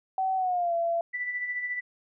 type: tone with pitch glide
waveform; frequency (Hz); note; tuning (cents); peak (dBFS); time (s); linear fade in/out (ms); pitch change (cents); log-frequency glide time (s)
sine; 760 to 677.1; F#5 to E5; +46 to +46; -24; 0.18-1.01; 2; -200; 0.36-0.74
type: tone with tremolo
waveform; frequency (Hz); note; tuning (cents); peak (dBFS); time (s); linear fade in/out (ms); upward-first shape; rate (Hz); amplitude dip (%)
sine; 1975.5; B6; 0; -27; 1.13-1.81; 20; sine; 14; 50
effects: none